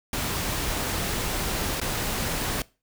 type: noise with dropouts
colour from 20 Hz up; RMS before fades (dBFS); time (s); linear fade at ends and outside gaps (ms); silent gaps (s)
pink; -28; 0.13-2.62; 2; 1.801-1.814
effects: noise-tail reverb RT60 0.3 s tail -21 dB re dry